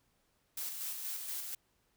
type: noise with tremolo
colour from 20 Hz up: blue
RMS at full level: -39 dBFS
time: 0.57-1.55 s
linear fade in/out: 5 ms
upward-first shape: square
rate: 4.2 Hz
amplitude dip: 35%
effects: pink hiss -75 dBFS RMS until 1.96 s